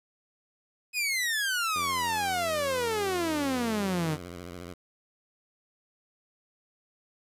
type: exponential sweep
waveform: sawtooth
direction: down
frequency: 2545 to 146.83 Hz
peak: -23 dBFS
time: 0.93-4.18 s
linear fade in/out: 50 ms
type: tone with vibrato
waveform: 10% pulse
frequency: 88 Hz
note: F2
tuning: 14 cents sharp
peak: -31 dBFS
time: 1.75-4.74 s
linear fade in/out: 10 ms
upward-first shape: sine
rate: 14 Hz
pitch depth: 91 cents each way
effects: resampled to 32000 Hz + 10-bit